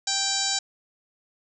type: harmonic tone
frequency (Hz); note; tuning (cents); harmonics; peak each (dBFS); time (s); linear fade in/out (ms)
784; G5; 0; 1 / 2 / 3 / 4 / 5 / 6 / 7 / 8 / 9 / 10; -34 / -35 / -40 / -37 / -29 / -31 / -31 / -35 / -29 / -37; 0.07-0.59; 5
effects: none